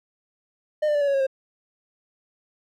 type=tone with pitch steps; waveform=triangle; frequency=608 / 594.8 / 581.9 / 569.3 / 556.9 / 544.8 / 533 Hz; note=D#5 / D5 / D5 / C#5 / C#5 / C#5 / C5; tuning=-40 / +22 / -16 / +46 / +8 / -30 / +32 cents; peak=-17 dBFS; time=0.82-1.268 s; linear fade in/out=10 ms; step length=64 ms; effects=none